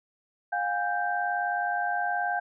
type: tone cluster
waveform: sine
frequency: 711 / 810 / 1565 Hz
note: F5 / G#5 / G6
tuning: +31 / -43 / -3 cents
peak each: -29 / -31 / -30 dBFS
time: 0.52-2.4 s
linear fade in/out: 10 ms
effects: none